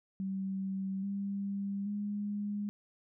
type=tone with pitch steps; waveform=sine; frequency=192.4 / 198.84 / 205.5 Hz; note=G3 / G3 / G#3; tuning=-32 / +25 / -18 cents; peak=-33 dBFS; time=0.2-2.69 s; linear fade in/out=0 ms; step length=830 ms; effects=none